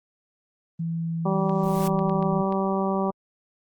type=tone with pitch glide; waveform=sine; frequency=165.6 to 164.46 Hz; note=E3 to E3; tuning=+8 to -4 cents; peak=-25 dBFS; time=0.79-2.42 s; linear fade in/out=10 ms; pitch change=-12 cents; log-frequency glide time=0.97-1.41 s
type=harmonic tone; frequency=193.2 Hz; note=G3; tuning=25 cents flat; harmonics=1 / 2 / 3 / 4 / 5 / 6; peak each=-25 / -28 / -30 / -31 / -32 / -33 dBFS; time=1.25-3.11 s; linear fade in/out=10 ms
type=noise with exponential growth; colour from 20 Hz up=white; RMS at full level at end=-35 dBFS; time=1.28-1.88 s; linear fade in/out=5 ms; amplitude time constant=130 ms
type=clicks; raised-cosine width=0.3 ms; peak=-27 dBFS; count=5; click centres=1.495 / 1.991 / 2.096 / 2.226 / 2.524 s
effects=Opus 24 kbps

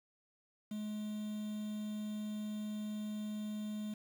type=tone with quantisation; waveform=triangle; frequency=211.9 Hz; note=G#3; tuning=35 cents sharp; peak=-36 dBFS; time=0.71-3.94 s; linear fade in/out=5 ms; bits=9; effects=none

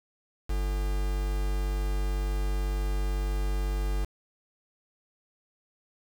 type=tone with quantisation; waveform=triangle; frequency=49 Hz; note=G1; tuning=in tune; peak=-24 dBFS; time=0.49-4.05 s; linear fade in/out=10 ms; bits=6; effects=none

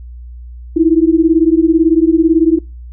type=beating tone pair; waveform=sine; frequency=317.1 / 335.1 Hz; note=D#4 / E4; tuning=+33 / +29 cents; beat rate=18 Hz; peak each=-10 dBFS; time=0.76-2.59 s; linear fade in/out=10 ms; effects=noise-tail reverb RT60 0.3 s tail -26 dB re dry + added 60 Hz sine -28 dBFS peak until 2.92 s

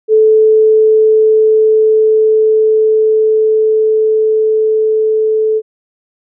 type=tone with level ramp; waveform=sine; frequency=435.8 Hz; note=A4; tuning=17 cents flat; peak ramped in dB=-4 to -9 dBFS; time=0.08-5.62 s; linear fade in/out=50 ms; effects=none

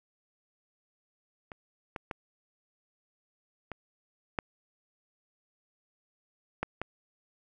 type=clicks; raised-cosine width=0.5 ms; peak=-27 / -21 / -20 / -23 / -14 / -15 / -18 dBFS; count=7; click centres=1.518 / 1.962 / 2.112 / 3.717 / 4.388 / 6.63 / 6.816 s; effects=none

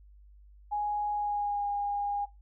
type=tone with pitch glide; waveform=sine; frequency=830.6 to 814 Hz; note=G#5 to G#5; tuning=0 to -35 cents; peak=-28 dBFS; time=0.71-2.26 s; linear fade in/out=20 ms; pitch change=-35 cents; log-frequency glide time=1.13-1.67 s; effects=noise-tail reverb RT60 0.2 s tail -17 dB re dry + added 50 Hz sine -52 dBFS peak until 2.41 s

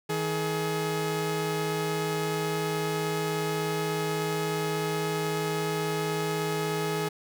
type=tone pair together; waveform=sawtooth; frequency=159.67 / 422.6 Hz; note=D#3 / G#4; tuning=+45 / +30 cents; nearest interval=octave + perfect fourth; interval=1685 cents; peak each=-27 / -25 dBFS; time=0.09-7.09 s; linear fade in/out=10 ms; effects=none

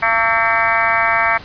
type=harmonic tone with a mistuned harmonic; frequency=227 Hz; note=A#3; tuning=46 cents flat; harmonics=3 / 4 / 5 / 6 / 7 / 8 / 9 / 10; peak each=-21 / -21 / -21 / -21 / -21 / -21 / -21 / -21 dBFS; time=0.02-1.38 s; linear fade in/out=10 ms; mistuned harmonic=6; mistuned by=-43 cents; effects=pink hiss -36 dBFS RMS until 1.44 s + resampled to 11025 Hz

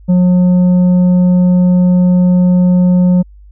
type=tone with tanh clipping; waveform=sine; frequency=180 Hz; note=F#3; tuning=47 cents flat; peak=-7 dBFS; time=0.08-3.23 s; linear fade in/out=20 ms; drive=6 dB; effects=added 50 Hz sine -35 dBFS peak until 3.51 s

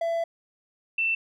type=tone pair in turn; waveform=triangle / sine; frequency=669 / 2676 Hz; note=E5 / E7; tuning=+25 / +25 cents; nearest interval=2 octaves; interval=2400 cents; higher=second; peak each=-22 dBFS; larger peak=neither; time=0.01-0.24 / 0.98-1.15 s; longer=first; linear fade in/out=5 ms; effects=none

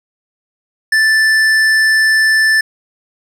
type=tone with hard clipping; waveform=sine; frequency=1760 Hz; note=A6; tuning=in tune; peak=-10 dBFS; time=0.92-2.61 s; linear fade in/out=5 ms; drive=10 dB; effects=none

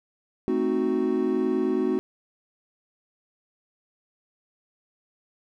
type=chord; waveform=triangle; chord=A diminished seventh; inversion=none; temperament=equal; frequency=220 / 261.6 / 311.1 / 370 Hz; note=A3 / C4 / Eb4 / Gb4; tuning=0 / 0 / 0 / 0 cents; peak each=-28 / -25 / -27 / -23 dBFS; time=0.48-1.99 s; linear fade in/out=0 ms; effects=none

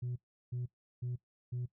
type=tone bursts; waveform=sine; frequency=123.47 Hz; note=B2; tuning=in tune; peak=-33 dBFS; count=4; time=0.02-1.66 s; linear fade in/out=10 ms; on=140 ms; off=360 ms; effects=noise-tail reverb RT60 0.1 s tail -17 dB re dry + tanh soft clip ceiling -33 dBFS

